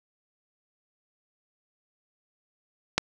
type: click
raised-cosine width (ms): 0.2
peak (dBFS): -4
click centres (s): 2.98
effects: none